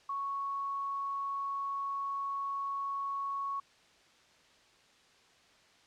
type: tone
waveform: sine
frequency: 1108.7 Hz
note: C#6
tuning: in tune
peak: -33 dBFS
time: 0.09-3.6 s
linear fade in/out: 5 ms
effects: white hiss -63 dBFS RMS until 5.86 s + low-pass 5000 Hz 12 dB/octave